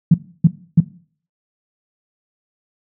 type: tone bursts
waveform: sine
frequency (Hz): 166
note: E3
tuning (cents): +12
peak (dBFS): -4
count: 3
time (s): 0.11-0.803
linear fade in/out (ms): 5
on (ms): 31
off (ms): 300
effects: noise-tail reverb RT60 0.5 s tail -19 dB re dry + high-pass 100 Hz 12 dB/octave